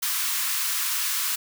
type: high-pass noise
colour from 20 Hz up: white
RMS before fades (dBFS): -26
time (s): 0.02-1.36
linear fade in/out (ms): 10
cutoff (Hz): 990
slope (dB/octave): 48
effects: none